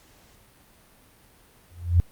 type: tone with exponential growth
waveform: sine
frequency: 86.6 Hz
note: F2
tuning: 14 cents flat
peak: -11 dBFS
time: 1.7-2 s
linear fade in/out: 0 ms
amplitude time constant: 64 ms
effects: pink hiss -56 dBFS RMS until 2.11 s + Opus 48 kbps